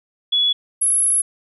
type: tone pair in turn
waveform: sine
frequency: 3394 / 10775 Hz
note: G#7 / E9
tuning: +37 / +37 cents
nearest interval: octave + minor sixth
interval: 2000 cents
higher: second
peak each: -14 dBFS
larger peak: neither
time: 0.32-0.53 / 0.81-1.22 s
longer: second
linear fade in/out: 10 ms
effects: none